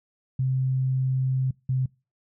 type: tone pair in turn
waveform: sine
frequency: 130.81 / 129.98 Hz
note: C3 / C3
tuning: 0 / -11 cents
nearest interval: unison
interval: 11 cents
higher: first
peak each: -21 / -21 dBFS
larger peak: neither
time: 0.39-1.51 / 1.69-1.86 s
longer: first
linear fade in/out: 5 ms
effects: noise-tail reverb RT60 0.3 s tail -25 dB re dry